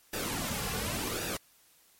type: noise with flanger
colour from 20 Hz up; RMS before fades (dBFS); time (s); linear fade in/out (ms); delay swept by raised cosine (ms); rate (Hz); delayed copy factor
pink; -34; 0.13-1.37; 5; 0.93 to 3.23; 0.9; -0.65
effects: white hiss -63 dBFS RMS until 1.99 s + MP3 64 kbps